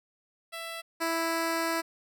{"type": "tone pair in turn", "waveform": "10% pulse", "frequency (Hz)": [664, 329.9], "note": ["E5", "E4"], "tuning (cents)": [12, 1], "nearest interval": "octave", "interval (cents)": 1211, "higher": "first", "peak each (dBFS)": [-28, -19], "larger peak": "second", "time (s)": [[0.52, 0.82], [1, 1.82]], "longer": "second", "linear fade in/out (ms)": 20, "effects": []}